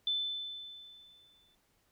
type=tone with exponential decay; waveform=sine; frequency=3520 Hz; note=A7; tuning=in tune; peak=-28 dBFS; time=0.07-1.55 s; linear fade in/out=2 ms; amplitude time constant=320 ms; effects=pink hiss -73 dBFS RMS until 1.91 s